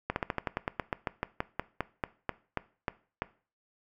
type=slowing click train; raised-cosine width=0.5 ms; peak=-14 dBFS; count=20; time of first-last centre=0.1-3.221 s; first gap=61 ms; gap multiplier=1.1; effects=noise-tail reverb RT60 0.4 s tail -19 dB re dry